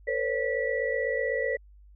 sine tone cluster, 455 / 511 / 559 / 1952 Hz, A#4 / C5 / C#5 / B6, -42 / -41 / +14 / -21 cents, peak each -31 dBFS, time 0.07-1.57 s, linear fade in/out 10 ms, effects added 50 Hz sine -50 dBFS peak until 1.95 s

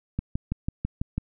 click train, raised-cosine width 5 ms, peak -14 dBFS, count 7, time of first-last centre 0.19-1.18 s, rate 6.06 Hz, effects none

